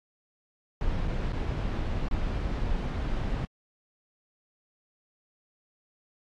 brown noise with dropouts, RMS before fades -29 dBFS, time 0.81-3.45 s, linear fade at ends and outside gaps 1 ms, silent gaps 1.076-1.08 / 1.321-1.331 / 2.085-2.111 s, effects low-pass 4000 Hz 12 dB/octave + AAC 64 kbps

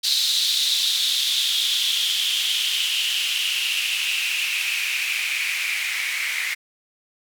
blue noise with band-pass filter sweep, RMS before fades -23 dBFS, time 0.03-6.55 s, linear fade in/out 20 ms, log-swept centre 4000 to 2100 Hz, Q 5.9, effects none

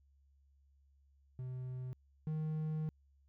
triangle tone pair in turn, 127.6 / 155.71 Hz, C3 / D#3, -43 / +2 cents, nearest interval minor third, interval 345 cents, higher second, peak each -38 / -33 dBFS, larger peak second, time 1.39-1.93 / 2.27-2.89 s, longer second, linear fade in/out 0 ms, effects added 69 Hz sine -66 dBFS peak until 3.28 s

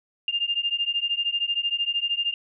sine beating tone pair, 2800 / 2813 Hz, F7 / F7, +4 / +12 cents, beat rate 13 Hz, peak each -26 dBFS, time 0.28-2.34 s, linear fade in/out 2 ms, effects none

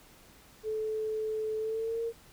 sine tone with pitch glide, 434.8 to 460.7 Hz, A4 to A#4, -21 to -20 cents, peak -30 dBFS, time 0.63-2.13 s, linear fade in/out 50 ms, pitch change +101 cents, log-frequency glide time 1.58-2.02 s, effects pink hiss -57 dBFS RMS until 2.32 s

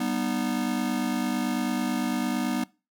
square chord, G augmented, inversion none, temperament just, 196 / 245 / 306.2 Hz, G3 / B3 / D#4, 0 / -14 / -28 cents, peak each -33 / -28 / -32 dBFS, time 0-2.64 s, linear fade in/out 5 ms, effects noise-tail reverb RT60 0.3 s tail -22 dB re dry

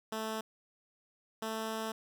10% pulse tone pair in turn, 219.8 / 221.3 Hz, A3 / A3, -2 / +10 cents, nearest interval unison, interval 12 cents, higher second, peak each -27 dBFS, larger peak neither, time 0.12-0.41 / 1.42-1.92 s, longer second, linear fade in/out 5 ms, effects none

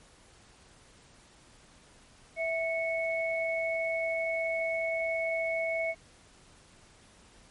sine tone pair together, 656.4 / 2208 Hz, E5 / C#7, -8 / -7 cents, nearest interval octave + major sixth, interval 2101 cents, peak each -30 / -32 dBFS, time 2.36-5.95 s, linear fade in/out 50 ms, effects pink hiss -58 dBFS RMS until 7.5 s + MP3 48 kbps

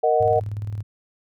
sine chord, D# minor, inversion second, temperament equal, 466.2 / 622.3 / 740 Hz, A#4 / D#5 / F#5, 0 / 0 / 0 cents, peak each -20 dBFS, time 0.03-0.4 s, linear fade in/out 10 ms
sine tone with tremolo, 103.83 Hz, G#2, in tune, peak -24 dBFS, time 0.2-0.83 s, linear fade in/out 10 ms, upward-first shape square, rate 19 Hz, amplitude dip 50%
effects none

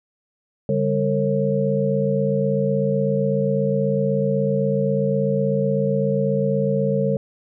sine tone cluster, 143 / 199.3 / 455.2 / 543 Hz, D3 / G3 / A#4 / C#5, -46 / +29 / -41 / -36 cents, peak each -23 dBFS, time 0.69-7.17 s, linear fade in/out 2 ms, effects none

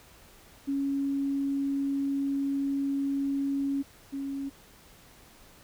sine tone pair in turn, 277.2 / 275.7 Hz, C#4 / C#4, 0 / -9 cents, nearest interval unison, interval 9 cents, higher first, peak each -26 / -31 dBFS, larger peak first, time 0.67-3.83 / 4.12-4.5 s, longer first, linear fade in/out 20 ms, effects pink hiss -55 dBFS RMS until 5.63 s

